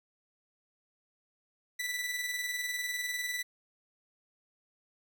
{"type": "tone with tremolo", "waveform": "sawtooth", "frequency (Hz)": 1975.5, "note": "B6", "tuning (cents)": 0, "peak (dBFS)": -28, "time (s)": [1.79, 3.43], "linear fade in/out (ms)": 10, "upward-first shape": "square", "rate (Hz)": 20, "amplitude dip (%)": 40, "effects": []}